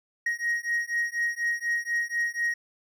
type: beating tone pair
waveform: triangle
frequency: 1880 / 1884.1 Hz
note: A#6 / A#6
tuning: +14 / +18 cents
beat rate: 4.1 Hz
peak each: -27 dBFS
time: 0.26-2.54 s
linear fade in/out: 5 ms
effects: none